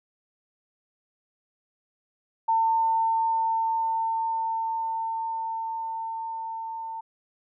sine tone with level ramp, 901 Hz, A5, 41 cents sharp, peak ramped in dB -19 to -32 dBFS, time 2.48-7.01 s, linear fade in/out 10 ms, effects none

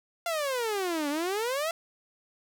sawtooth exponential two-way sweep, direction down then up, 698.5 to 281.2 to 681 Hz, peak -24 dBFS, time 0.26-1.71 s, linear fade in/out 2 ms, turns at 1.09 s, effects none

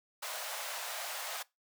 pink high-pass noise, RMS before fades -40 dBFS, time 0.22-1.43 s, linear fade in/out 10 ms, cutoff 570 Hz, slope 48 dB/octave, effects noise-tail reverb RT60 0.2 s tail -21 dB re dry

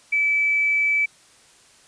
triangle tone with tanh clipping, 2306 Hz, D7, 32 cents flat, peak -17 dBFS, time 0.12-1.06 s, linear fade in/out 10 ms, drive 3 dB, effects white hiss -53 dBFS RMS until 1.87 s + resampled to 22050 Hz

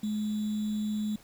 sine tone with sample-and-hold, 212.2 Hz, G#3, 38 cents sharp, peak -28 dBFS, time 0.03-1.16 s, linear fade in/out 5 ms, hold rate 3675 Hz, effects pink hiss -57 dBFS RMS until 1.23 s

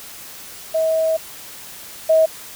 sine tone pair in turn, 642 / 639.1 Hz, E5 / D#5, -46 / +46 cents, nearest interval unison, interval 8 cents, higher first, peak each -15 / -10 dBFS, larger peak second, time 0.74-1.17 / 2.09-2.26 s, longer first, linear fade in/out 10 ms, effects white hiss -37 dBFS RMS until 2.55 s

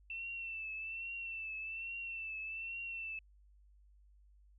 sine tone with vibrato, 2676 Hz, E7, 25 cents sharp, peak -40 dBFS, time 0.1-3.19 s, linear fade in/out 2 ms, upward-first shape triangle, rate 1.2 Hz, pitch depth 54 cents each way, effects added 50 Hz sine -61 dBFS peak until 4.58 s

